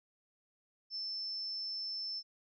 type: tone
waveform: sine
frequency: 5300 Hz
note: E8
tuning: 9 cents sharp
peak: -37 dBFS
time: 0.9-2.23 s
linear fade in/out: 50 ms
effects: none